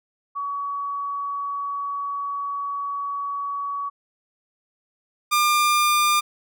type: tone pair in turn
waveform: sine / sawtooth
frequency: 1130 / 1199.9 Hz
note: C#6 / D6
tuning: +33 / +37 cents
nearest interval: minor second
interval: 104 cents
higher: second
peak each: -25 / -13 dBFS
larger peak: second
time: 0.35-3.9 / 5.31-6.21 s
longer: first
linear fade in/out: 20 ms
effects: none